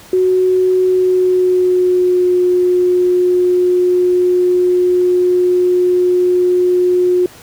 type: tone with pitch glide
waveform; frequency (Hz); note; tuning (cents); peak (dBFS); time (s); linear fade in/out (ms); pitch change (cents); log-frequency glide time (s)
sine; 370 to 360.3; F#4 to F#4; 0 to -46; -9; 0.13-7.26; 2; -46; 0.83-2.35
effects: pink hiss -39 dBFS RMS until 7.42 s + high-pass 60 Hz 12 dB/octave